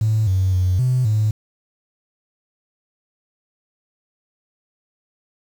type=tone with pitch steps; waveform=triangle; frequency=109.1 / 94.1 / 91.5 / 127.3 / 107.5 Hz; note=A2 / F#2 / F#2 / C3 / A2; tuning=-14 / +30 / -19 / -47 / -40 cents; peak=-11 dBFS; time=0.01-1.31 s; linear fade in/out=5 ms; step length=260 ms; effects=tanh soft clip ceiling -12 dBFS + 7-bit